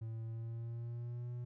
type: tone with pitch glide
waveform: triangle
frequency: 112.8 to 121.6 Hz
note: A2 to B2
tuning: +44 to -26 cents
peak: -38 dBFS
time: 0.01-1.45 s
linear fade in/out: 10 ms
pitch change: +130 cents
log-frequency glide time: 0.23-1.31 s
effects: none